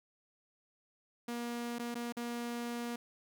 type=tone with dropouts; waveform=sawtooth; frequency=237.9 Hz; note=A#3; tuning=35 cents sharp; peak=-33 dBFS; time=1.28-2.96 s; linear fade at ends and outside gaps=5 ms; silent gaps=1.786-1.794 / 1.945-1.953 / 2.124-2.168 s; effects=none